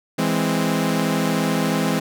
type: chord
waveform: sawtooth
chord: E augmented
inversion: none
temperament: equal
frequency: 164.81 / 207.7 / 261.6 Hz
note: E3 / G#3 / B#3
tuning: 0 / 0 / 0 cents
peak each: -19 dBFS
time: 0.18-2 s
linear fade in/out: 10 ms
effects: none